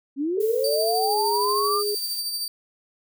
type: linear sweep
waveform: sine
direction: up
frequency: 262.5 to 1226 Hz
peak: -22 dBFS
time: 0.16-1.83 s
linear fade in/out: 50 ms
type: tone with pitch glide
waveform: sine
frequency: 443.7 to 414 Hz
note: A4 to G#4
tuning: +14 to -5 cents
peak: -24 dBFS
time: 0.37-1.95 s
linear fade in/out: 5 ms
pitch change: -119 cents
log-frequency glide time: 0.98-1.2 s
type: noise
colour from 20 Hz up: violet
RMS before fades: -39 dBFS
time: 0.4-2.2 s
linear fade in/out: 5 ms
type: tone with tremolo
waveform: sawtooth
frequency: 4640 Hz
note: D8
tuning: 22 cents flat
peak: -22 dBFS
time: 0.64-2.48 s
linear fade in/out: 2 ms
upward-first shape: sine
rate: 13 Hz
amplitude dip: 40%
effects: none